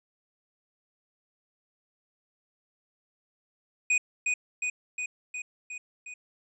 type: tone with echo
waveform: square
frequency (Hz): 2483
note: D#7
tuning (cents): -4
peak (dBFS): -22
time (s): 3.9-3.98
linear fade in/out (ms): 5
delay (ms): 360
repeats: 6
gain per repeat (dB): -3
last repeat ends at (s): 6.14
effects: resampled to 24000 Hz